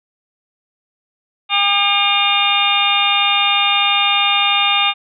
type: harmonic tone with a mistuned harmonic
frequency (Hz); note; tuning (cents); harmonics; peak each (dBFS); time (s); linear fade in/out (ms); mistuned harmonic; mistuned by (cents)
403.5; G#4; -50; 2 / 3 / 4 / 5 / 6 / 7 / 8 / 9; -20 / -20 / -30 / -26 / -19 / -18 / -30 / -18; 1.49-4.94; 50; 5; +120
effects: none